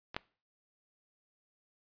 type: clicks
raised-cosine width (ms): 0.3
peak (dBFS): -26 / -17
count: 2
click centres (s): 0.145 / 0.165
effects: noise-tail reverb RT60 0.4 s tail -22 dB re dry + resampled to 11025 Hz